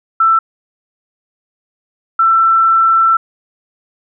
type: tone pair in turn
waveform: sine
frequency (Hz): 1331 / 1337.9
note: E6 / E6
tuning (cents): +16 / +25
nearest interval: unison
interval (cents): 9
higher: second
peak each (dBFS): -7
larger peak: neither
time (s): 0.2-0.39 / 2.19-3.17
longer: second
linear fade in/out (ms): 5
effects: none